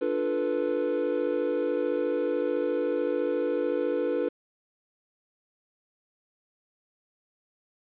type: chord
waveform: triangle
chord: B half-diminished seventh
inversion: first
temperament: equal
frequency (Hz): 293.7 / 349.2 / 440 / 493.9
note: D4 / F4 / A4 / B4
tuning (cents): 0 / 0 / 0 / 0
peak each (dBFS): -30 / -30 / -29 / -26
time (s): 0.01-4.29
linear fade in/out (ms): 10
effects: resampled to 8000 Hz + 9-bit